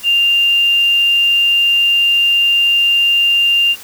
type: tone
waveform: sine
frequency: 2794 Hz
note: F7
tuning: in tune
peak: -9 dBFS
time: 0.03-3.76 s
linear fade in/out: 50 ms
effects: white hiss -35 dBFS RMS until 3.83 s